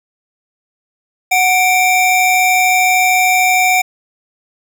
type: tone pair together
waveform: square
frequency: 738.6 / 2349 Hz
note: F#5 / D7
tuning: -3 / 0 cents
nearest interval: octave + minor sixth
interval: 2003 cents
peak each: -13 dBFS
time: 1.31-3.82 s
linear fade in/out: 10 ms
effects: none